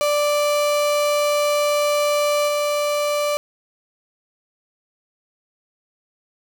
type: tone with level steps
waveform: 35% pulse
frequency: 587.3 Hz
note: D5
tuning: in tune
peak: -15 / -17 dBFS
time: 0.01-3.37 s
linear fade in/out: 0 ms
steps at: 2.47 s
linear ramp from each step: 20 ms
effects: none